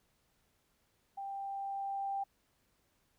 sine tone with level ramp, 789 Hz, G5, 11 cents sharp, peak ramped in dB -39 to -33 dBFS, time 1.17-2.24 s, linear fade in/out 10 ms, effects pink hiss -75 dBFS RMS until 3.18 s

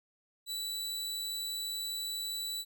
sawtooth tone, 3951 Hz, B7, in tune, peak -32 dBFS, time 0.46-2.65 s, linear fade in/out 50 ms, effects none

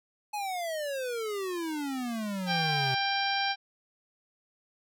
square exponential sweep, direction down, 853 to 127.6 Hz, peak -32 dBFS, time 0.33-2.95 s, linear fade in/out 10 ms
harmonic tone, 791 Hz, G5, 15 cents sharp, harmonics 1 / 2 / 3 / 4 / 5 / 6 / 7, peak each -30 / -33 / -35 / -36 / -37 / -38 / -38 dBFS, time 2.46-3.56 s, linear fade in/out 50 ms
effects none

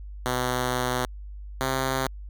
5% pulse tone pair in turn, 125.6 / 131.71 Hz, B2 / C3, +30 / +12 cents, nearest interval minor second, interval 82 cents, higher second, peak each -13 dBFS, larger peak neither, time 0.26-1.05 / 1.61-2.07 s, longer first, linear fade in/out 0 ms, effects added 50 Hz sine -36 dBFS peak until 2.29 s

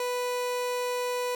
30% pulse tone, 493.9 Hz, B4, in tune, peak -25 dBFS, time 0-1.35 s, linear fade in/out 2 ms, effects none

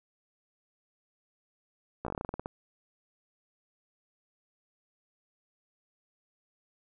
slowing click train, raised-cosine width 1 ms, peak -21 dBFS, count 13, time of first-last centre 2.05-2.459 s, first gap 15 ms, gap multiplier 1.14, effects none

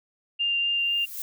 sine tone with vibrato, 2794 Hz, F7, in tune, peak -22 dBFS, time 0.39-1.06 s, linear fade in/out 20 ms, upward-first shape triangle, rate 4 Hz, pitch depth 8 cents each way
violet noise with exponential growth, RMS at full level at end -31 dBFS, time 0.71-1.22 s, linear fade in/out 1 ms, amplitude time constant 110 ms
effects none

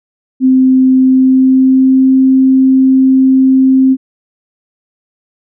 sine tone with pitch glide, 260 to 263.3 Hz, C4 to C4, -11 to +11 cents, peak -4 dBFS, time 0.4-3.97 s, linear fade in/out 50 ms, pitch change +22 cents, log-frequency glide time 0.96-2.14 s, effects none

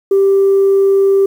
sine tone, 392 Hz, G4, in tune, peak -6 dBFS, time 0.11-1.26 s, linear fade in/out 5 ms, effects tanh soft clip ceiling -4 dBFS + 7-bit

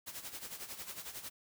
white noise with tremolo, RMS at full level -43 dBFS, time 0.06-1.3 s, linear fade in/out 20 ms, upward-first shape sine, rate 11 Hz, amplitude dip 70%, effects none

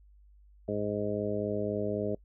harmonic tone, 103.83 Hz, G#2, in tune, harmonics 1 / 2 / 3 / 4 / 5 / 6, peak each -39 / -36 / -38 / -34 / -37 / -36 dBFS, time 0.68-2.15 s, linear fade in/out 5 ms, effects noise-tail reverb RT60 0.1 s tail -25 dB re dry + added 50 Hz sine -55 dBFS peak until 2.24 s

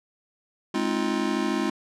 square chord, F minor seventh, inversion first, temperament just, 209.5 / 261.9 / 314.3 / 349.2 Hz, Ab3 / C4 / Eb4 / F4, +15 / +2 / +18 / 0 cents, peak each -30 dBFS, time 0.74-1.7 s, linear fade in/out 5 ms, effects low-pass 7000 Hz 12 dB/octave

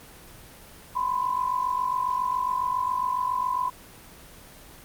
sine tone pair together, 996.7 / 1044 Hz, B5 / C6, +16 / -4 cents, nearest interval minor second, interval 80 cents, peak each -25 / -28 dBFS, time 0.95-3.7 s, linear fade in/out 10 ms, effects pink hiss -47 dBFS RMS until 4.84 s + Opus 24 kbps

